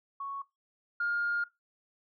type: tone pair in turn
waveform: sine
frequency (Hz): 1108.7 / 1413.9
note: C#6 / F6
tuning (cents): 0 / +21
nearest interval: major third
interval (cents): 421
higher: second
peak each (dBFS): -35 / -27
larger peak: second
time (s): 0.2-0.42 / 1-1.44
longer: second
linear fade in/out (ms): 5
effects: noise-tail reverb RT60 0.2 s tail -19 dB re dry + tanh soft clip ceiling -23 dBFS